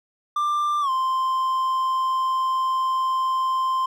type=tone with pitch glide; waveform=triangle; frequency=1186 to 1044.5 Hz; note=D6 to C6; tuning=+17 to -3 cents; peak=-18 dBFS; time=0.36-3.86 s; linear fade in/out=5 ms; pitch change=-220 cents; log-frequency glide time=0.81-0.9 s; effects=none